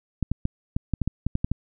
clicks, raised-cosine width 5 ms, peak -11 dBFS, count 11, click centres 0.227 / 0.316 / 0.454 / 0.765 / 0.937 / 1.017 / 1.076 / 1.266 / 1.354 / 1.445 / 1.516 s, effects none

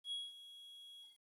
triangle tone with ADSR envelope, 3322 Hz, G#7, in tune, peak -37 dBFS, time 0.04-1.18 s, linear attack 78 ms, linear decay 200 ms, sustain -15 dB, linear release 160 ms, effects resampled to 32000 Hz + 12-bit

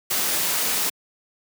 white noise, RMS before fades -23 dBFS, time 0.1-0.9 s, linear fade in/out 10 ms, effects high-pass 150 Hz 12 dB/octave

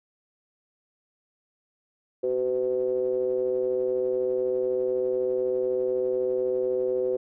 triangle ring-modulated tone, 64 Hz, C2, 38 cents flat, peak -18 dBFS, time 2.23-7.17 s, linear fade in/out 10 ms, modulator 442 Hz, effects none

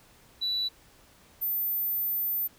sine tone pair in turn, 3951 / 14080 Hz, B7 / A9, 0 / 0 cents, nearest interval octave + minor seventh, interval 2200 cents, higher second, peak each -25 dBFS, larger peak neither, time 0.41-0.69 / 1.41-2.48 s, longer second, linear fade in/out 20 ms, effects tanh soft clip ceiling -23 dBFS + pink hiss -58 dBFS RMS until 2.58 s

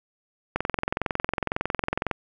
click train, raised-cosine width 0.5 ms, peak -9 dBFS, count 35, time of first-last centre 0.56-2.113 s, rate 21.9 Hz, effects none

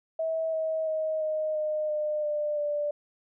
sine tone with pitch steps, 646 / 637.5 / 629.1 / 620.8 / 612.6 / 604.5 / 596.5 / 588.6 Hz, E5 / D#5 / D#5 / D#5 / D#5 / D5 / D5 / D5, -35 / +42 / +19 / -4 / -27 / +50 / +27 / +4 cents, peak -26 dBFS, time 0.19-2.91 s, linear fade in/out 5 ms, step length 340 ms, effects none

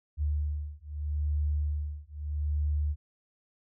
sine beating tone pair, 73.9 / 74.69 Hz, D2 / D2, +11 / +30 cents, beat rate 0.79 Hz, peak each -31 dBFS, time 0.17-2.96 s, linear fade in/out 50 ms, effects none

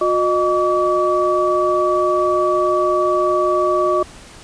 sine tone cluster, 360.5 / 615 / 1143 Hz, F#4 / D#5 / D6, -45 / -20 / -47 cents, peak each -18 dBFS, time 0.01-4.03 s, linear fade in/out 5 ms, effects pink hiss -40 dBFS RMS until 4.43 s + resampled to 22050 Hz

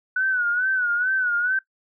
sine tone with vibrato, 1480 Hz, F#6, in tune, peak -19 dBFS, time 0.16-1.59 s, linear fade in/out 5 ms, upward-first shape sine, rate 2.3 Hz, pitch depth 85 cents each way, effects noise-tail reverb RT60 0.1 s tail -17 dB re dry

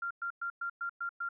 sine tone bursts, 1388 Hz, F6, 11 cents flat, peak -33 dBFS, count 7, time 0.02-1.289 s, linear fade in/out 5 ms, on 87 ms, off 110 ms, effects none

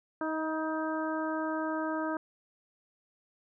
harmonic tone with a mistuned harmonic, 314.8 Hz, D#4, 20 cents sharp, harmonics 1 / 2 / 3 / 4 / 5, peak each -33 / -36 / -38 / -39 / -40 dBFS, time 0.21-2.17 s, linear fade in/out 2 ms, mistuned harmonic 3, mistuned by +17 cents, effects none

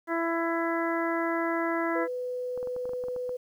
harmonic tone, 333.4 Hz, E4, 20 cents sharp, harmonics 1 / 2 / 3 / 4 / 5 / 6, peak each -29 / -32 / -34 / -35 / -36 / -37 dBFS, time 0.07-2.08 s, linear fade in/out 50 ms
sine tone, 498.4 Hz, B4, 16 cents sharp, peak -30 dBFS, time 1.95-3.37 s, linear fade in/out 10 ms
clicks, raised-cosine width 1 ms, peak -30 dBFS, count 11, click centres 2.576 / 2.629 / 2.673 / 2.764 / 2.855 / 2.893 / 2.934 / 3.039 / 3.084 / 3.163 / 3.293 s
effects 10-bit

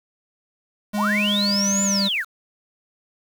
square tone with pitch glide, 207.7 to 198.21 Hz, G#3 to G3, 0 to +19 cents, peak -22 dBFS, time 0.93-2.09 s, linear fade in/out 20 ms, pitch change -81 cents, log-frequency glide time 1.21-1.7 s
sine linear two-way sweep, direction up then down, 590 to 7180 to 1211 Hz, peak -20 dBFS, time 0.96-2.25 s, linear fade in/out 50 ms, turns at 1.83 s
effects 7-bit

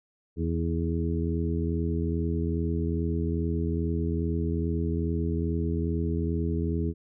harmonic tone with a mistuned harmonic, 82.41 Hz, E2, in tune, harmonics 1 / 2 / 3 / 4 / 5, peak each -28 / -31 / -33 / -34 / -35 dBFS, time 0.36-6.94 s, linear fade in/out 50 ms, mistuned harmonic 5, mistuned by +28 cents, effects none

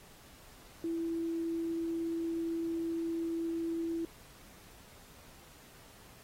sine tone, 331.6 Hz, E4, 10 cents sharp, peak -32 dBFS, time 0.84-4.05 s, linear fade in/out 2 ms, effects pink hiss -57 dBFS RMS until 6.23 s + AAC 48 kbps

